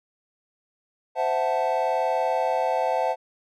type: chord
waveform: triangle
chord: F# half-diminished seventh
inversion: second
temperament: equal with one note detuned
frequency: 518.7 / 659.3 / 740 / 880 Hz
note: C5 / E5 / F#5 / A5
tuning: -15 / 0 / 0 / 0 cents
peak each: -25 dBFS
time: 1.15-3.16 s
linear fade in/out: 50 ms
effects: none